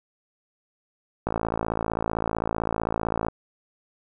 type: click train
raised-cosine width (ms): 1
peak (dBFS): -11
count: 113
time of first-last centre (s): 1.27-3.284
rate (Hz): 55.6
effects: none